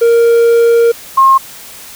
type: tone pair in turn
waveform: triangle / sine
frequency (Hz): 466.2 / 1071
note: A#4 / C6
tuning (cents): 0 / +40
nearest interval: octave + major second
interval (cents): 1440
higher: second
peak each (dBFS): -3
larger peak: neither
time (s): 0.01-0.92 / 1.17-1.38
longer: first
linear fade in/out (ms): 10
effects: white hiss -32 dBFS RMS until 1.95 s